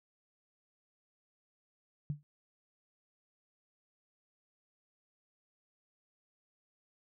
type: tone with exponential decay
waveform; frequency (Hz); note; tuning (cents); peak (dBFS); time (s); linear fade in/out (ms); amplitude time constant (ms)
sine; 146.83; D3; 0; -29; 2.1-2.23; 0; 27
effects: none